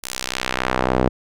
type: tone with band-pass filter sweep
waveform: sawtooth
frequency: 63.6 Hz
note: C2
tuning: 48 cents flat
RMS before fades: -22 dBFS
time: 0.03-1.09 s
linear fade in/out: 10 ms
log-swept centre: 9700 to 420 Hz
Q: 0.78
effects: none